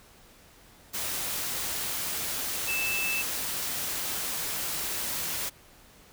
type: tone in noise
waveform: sine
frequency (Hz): 2637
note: E7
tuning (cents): 0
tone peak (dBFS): -28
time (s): 2.67-3.23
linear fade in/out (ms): 20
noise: white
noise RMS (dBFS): -32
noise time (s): 0.93-5.5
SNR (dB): +1
effects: pink hiss -55 dBFS RMS until 6.12 s